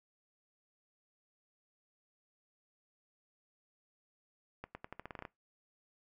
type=accelerating click train; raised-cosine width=0.5 ms; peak=-28 dBFS; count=11; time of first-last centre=4.64-5.252 s; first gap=110 ms; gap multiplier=0.86; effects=noise-tail reverb RT60 0.2 s tail -21 dB re dry